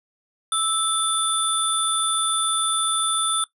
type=tone cluster; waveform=sine; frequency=1313 / 3523 / 9460 Hz; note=E6 / A7 / D9; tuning=-7 / +1 / +12 cents; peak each=-23 dBFS; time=0.52-3.44 s; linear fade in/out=2 ms; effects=noise-tail reverb RT60 0.1 s tail -18 dB re dry + tanh soft clip ceiling -11 dBFS